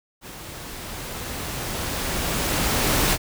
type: noise with level ramp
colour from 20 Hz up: pink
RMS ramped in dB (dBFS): -39 to -19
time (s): 0.21-3.18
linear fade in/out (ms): 50
effects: none